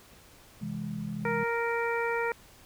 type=chord; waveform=sine; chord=C augmented; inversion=none; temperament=equal; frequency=130.81 / 164.81 / 207.7 Hz; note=C3 / E3 / G#3; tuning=0 / 0 / 0 cents; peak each=-40 / -37 / -35 dBFS; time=0.61-1.44 s; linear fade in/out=10 ms
type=harmonic tone; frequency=466.2 Hz; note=A#4; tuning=in tune; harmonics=1 / 2 / 3 / 4 / 5; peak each=-30 / -33 / -35 / -36 / -37 dBFS; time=1.25-2.32 s; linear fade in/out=2 ms
effects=pink hiss -55 dBFS RMS until 2.65 s